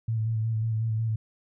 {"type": "tone with vibrato", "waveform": "sine", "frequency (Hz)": 111.5, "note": "A2", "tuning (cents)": 23, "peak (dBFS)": -24, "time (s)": [0.08, 1.16], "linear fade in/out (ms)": 5, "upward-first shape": "square", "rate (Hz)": 5.5, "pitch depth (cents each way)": 27, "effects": []}